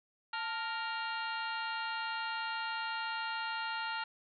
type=harmonic tone with a mistuned harmonic; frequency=466.2 Hz; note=A#4; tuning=in tune; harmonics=2 / 3 / 4 / 5 / 6 / 7 / 8 / 9; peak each=-39 / -39 / -45 / -50 / -44 / -51 / -53 / -47 dBFS; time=0.33-4.04 s; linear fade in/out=5 ms; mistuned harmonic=2; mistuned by=-78 cents; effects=none